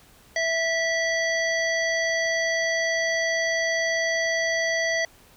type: harmonic tone with a mistuned harmonic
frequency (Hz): 659.3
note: E5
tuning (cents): 0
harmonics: 1 / 3 / 5 / 7 / 9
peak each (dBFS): -26 / -24 / -37 / -35 / -34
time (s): 0.36-5.05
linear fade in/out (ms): 2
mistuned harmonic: 3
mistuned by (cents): -17
effects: pink hiss -54 dBFS RMS until 5.36 s